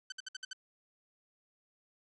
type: tone bursts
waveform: 15% pulse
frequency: 1530 Hz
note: G6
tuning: 42 cents flat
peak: -33 dBFS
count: 6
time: 0.1-0.532 s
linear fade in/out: 5 ms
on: 22 ms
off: 60 ms
effects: resampled to 24000 Hz